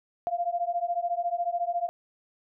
sine beating tone pair, 688 / 702 Hz, F5 / F5, -26 / +9 cents, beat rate 14 Hz, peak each -29 dBFS, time 0.27-1.89 s, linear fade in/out 0 ms, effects none

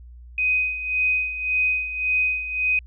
sine tone with tremolo, 2506 Hz, D#7, 12 cents sharp, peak -17 dBFS, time 0.38-2.79 s, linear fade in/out 2 ms, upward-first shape sine, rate 1.8 Hz, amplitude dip 70%, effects added 60 Hz sine -40 dBFS peak until 2.86 s

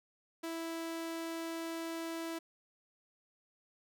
sawtooth tone, 329.6 Hz, E4, in tune, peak -34 dBFS, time 0.43-2.39 s, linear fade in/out 10 ms, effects none

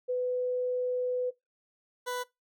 sine / 20% pulse tone pair in turn, 499.5 / 495.5 Hz, B4 / B4, +20 / +6 cents, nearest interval unison, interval 14 cents, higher first, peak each -27 dBFS, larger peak neither, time 0.08-1.31 / 2.06-2.24 s, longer first, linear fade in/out 20 ms, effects noise-tail reverb RT60 0.2 s tail -21 dB re dry

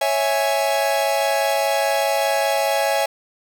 45% pulse chord, C# minor, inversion none, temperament equal, 554.4 / 659.3 / 830.6 Hz, C#5 / E5 / G#5, 0 / 0 / 0 cents, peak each -22 dBFS, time 0.01-3.06 s, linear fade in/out 5 ms, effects none

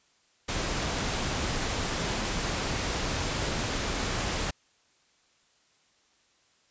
pink noise, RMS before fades -30 dBFS, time 0.48-4.51 s, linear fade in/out 10 ms, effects white hiss -66 dBFS RMS until 6.7 s + resampled to 16000 Hz

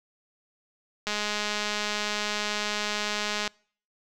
click train, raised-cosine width 0.2 ms, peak -12 dBFS, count 504, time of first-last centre 1.07-3.477 s, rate 209 Hz, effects noise-tail reverb RT60 0.5 s tail -26 dB re dry

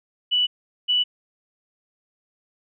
sine tone pair in turn, 2960 / 2960 Hz, F#7 / F#7, 0 / 0 cents, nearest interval unison, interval 0 cents, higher neither, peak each -17 dBFS, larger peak neither, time 0.31-0.47 / 0.88-1.04 s, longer neither, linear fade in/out 20 ms, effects none

